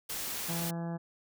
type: noise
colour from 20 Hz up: white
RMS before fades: -37 dBFS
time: 0.09-0.71 s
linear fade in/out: 10 ms
type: harmonic tone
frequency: 168.5 Hz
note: E3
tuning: 38 cents sharp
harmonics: 1 / 2 / 3 / 4 / 5 / 6 / 7 / 8 / 9 / 10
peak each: -34 / -44 / -47 / -45 / -47 / -55 / -56 / -60 / -59 / -56 dBFS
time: 0.48-0.98 s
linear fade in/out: 20 ms
effects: none